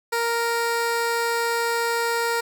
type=tone; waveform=15% pulse; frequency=466.2 Hz; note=A#4; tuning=in tune; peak=-15 dBFS; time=0.12-2.41 s; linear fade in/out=10 ms; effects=none